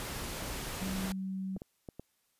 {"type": "noise", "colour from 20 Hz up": "pink", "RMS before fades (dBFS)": -39, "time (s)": [0, 1.12], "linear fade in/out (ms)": 0}
{"type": "tone", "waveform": "sine", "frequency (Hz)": 190.4, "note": "F#3", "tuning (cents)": 50, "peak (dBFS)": -34, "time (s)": [0.81, 1.58], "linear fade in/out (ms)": 10}
{"type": "clicks", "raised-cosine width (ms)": 2, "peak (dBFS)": -29, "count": 4, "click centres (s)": [1.565, 1.619, 1.888, 1.996]}
{"effects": ["white hiss -75 dBFS RMS until 2.39 s", "resampled to 32000 Hz"]}